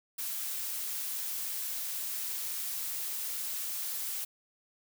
blue noise, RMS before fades -36 dBFS, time 0.18-4.25 s, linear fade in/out 10 ms, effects none

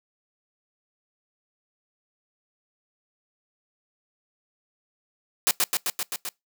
white noise with echo, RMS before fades -20 dBFS, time 5.47-5.51 s, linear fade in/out 0 ms, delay 130 ms, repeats 6, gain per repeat -2 dB, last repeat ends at 6.29 s, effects noise-tail reverb RT60 0.2 s tail -25 dB re dry + high-pass 200 Hz 12 dB/octave

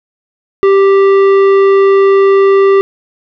sine tone with tanh clipping, 392 Hz, G4, in tune, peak -6 dBFS, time 0.63-2.81 s, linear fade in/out 0 ms, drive 12 dB, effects none

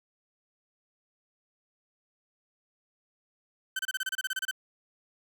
30% pulse tone bursts, 1535 Hz, G6, 37 cents flat, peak -26 dBFS, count 13, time 3.76-4.512 s, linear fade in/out 5 ms, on 32 ms, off 28 ms, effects none

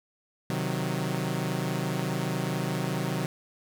sawtooth chord, C diminished, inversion none, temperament equal, 130.81 / 155.56 / 185 Hz, C3 / Eb3 / Gb3, 0 / 0 / 0 cents, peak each -28 dBFS, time 0.5-3.26 s, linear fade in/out 0 ms, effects 10-bit

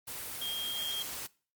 sine tone in noise, 3228 Hz, G#7, 50 cents flat, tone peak -33 dBFS, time 0.41-1.03 s, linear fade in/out 10 ms, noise white, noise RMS -40 dBFS, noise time 0.07-1.27 s, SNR +4 dB, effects noise-tail reverb RT60 0.4 s tail -22 dB re dry + Opus 24 kbps

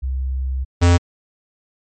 sine / square tone pair in turn, 65.41 / 87.01 Hz, C2 / F2, 0 / -6 cents, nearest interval perfect fourth, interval 494 cents, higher second, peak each -19 / -10 dBFS, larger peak second, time 0.02-0.65 / 0.81-0.98 s, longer first, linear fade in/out 20 ms, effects MP3 32 kbps

